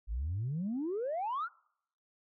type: exponential sweep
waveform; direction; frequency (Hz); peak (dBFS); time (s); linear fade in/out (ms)
sine; up; 49 to 1480; -31; 0.07-1.49; 50
effects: noise-tail reverb RT60 0.7 s tail -25 dB re dry + tanh soft clip ceiling -29 dBFS